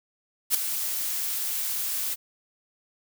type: noise with ADSR envelope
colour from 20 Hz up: blue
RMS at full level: -19 dBFS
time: 0.5-2.16 s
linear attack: 46 ms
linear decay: 4 ms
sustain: -10 dB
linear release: 32 ms
effects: none

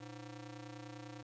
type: ring-modulated tone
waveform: sawtooth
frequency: 210 Hz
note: G#3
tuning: 19 cents sharp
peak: -40 dBFS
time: 0-1.23 s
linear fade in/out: 10 ms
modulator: 90 Hz
effects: resampled to 16000 Hz + 11-bit

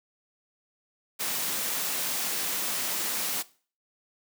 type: high-pass noise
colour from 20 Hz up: white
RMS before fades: -30 dBFS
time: 1.19-3.43 s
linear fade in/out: 20 ms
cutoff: 150 Hz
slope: 24 dB/octave
effects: noise-tail reverb RT60 0.4 s tail -19 dB re dry

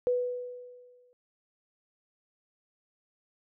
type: tone with exponential decay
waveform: sine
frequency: 493.9 Hz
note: B4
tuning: in tune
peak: -22 dBFS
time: 0.07-1.13 s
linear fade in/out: 0 ms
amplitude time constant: 230 ms
effects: none

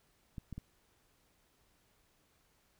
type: clicks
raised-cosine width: 5 ms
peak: -30 dBFS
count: 3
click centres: 0.382 / 0.527 / 0.58 s
effects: pink hiss -72 dBFS RMS until 2.79 s

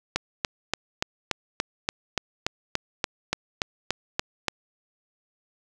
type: click train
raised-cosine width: 0.2 ms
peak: -6 dBFS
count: 16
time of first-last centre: 0.16-4.483 s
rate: 3.47 Hz
effects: none

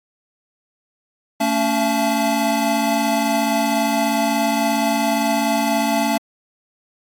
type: tone cluster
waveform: square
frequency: 223.8 / 280.8 / 676 / 866 Hz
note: A3 / C#4 / E5 / A5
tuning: +30 / +22 / +43 / -28 cents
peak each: -23 dBFS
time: 1.4-6.18 s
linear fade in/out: 10 ms
effects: AAC 64 kbps

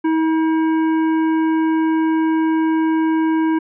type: tone with hard clipping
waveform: sine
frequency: 320 Hz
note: D#4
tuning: 49 cents sharp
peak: -16 dBFS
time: 0.04-3.59 s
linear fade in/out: 10 ms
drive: 11 dB
effects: resampled to 8000 Hz

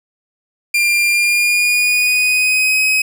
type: tone with pitch glide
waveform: 40% pulse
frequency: 2393 to 2535 Hz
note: D7 to D#7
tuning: +32 to +32 cents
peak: -11 dBFS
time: 0.74-3.02 s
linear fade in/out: 5 ms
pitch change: +100 cents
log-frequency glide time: 1.1-2.83 s
effects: none

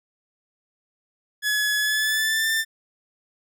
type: tone with pitch glide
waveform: sawtooth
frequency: 1698 to 1785.5 Hz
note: G#6 to A6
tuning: +38 to +25 cents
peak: -17 dBFS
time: 1.42-2.65 s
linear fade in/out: 50 ms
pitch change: +87 cents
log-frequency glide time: 1.78-2.49 s
effects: none

